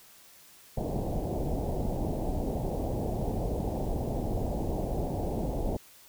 pink low-pass noise, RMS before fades -31 dBFS, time 0.77-5.77 s, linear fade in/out 5 ms, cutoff 800 Hz, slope 48 dB/octave, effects white hiss -55 dBFS RMS until 6.08 s

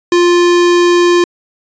square tone, 350 Hz, F4, 4 cents sharp, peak -7 dBFS, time 0.12-1.24 s, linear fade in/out 2 ms, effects resampled to 16000 Hz

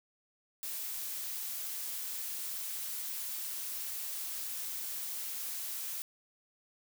blue noise, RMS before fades -39 dBFS, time 0.63-6.02 s, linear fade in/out 0 ms, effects none

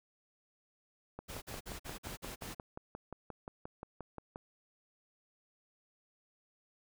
click train, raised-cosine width 1 ms, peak -29 dBFS, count 19, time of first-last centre 1.19-4.359 s, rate 5.68 Hz
pink noise bursts, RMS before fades -45 dBFS, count 7, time 1.28-2.548 s, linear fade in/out 20 ms, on 140 ms, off 48 ms
effects none

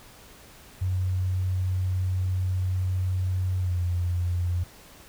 sine tone with pitch glide, 92.5 to 88.27 Hz, F#2 to F2, 0 to +19 cents, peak -23 dBFS, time 0.81-4.64 s, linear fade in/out 10 ms, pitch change -81 cents, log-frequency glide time 3.6-3.78 s, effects pink hiss -50 dBFS RMS until 5.08 s

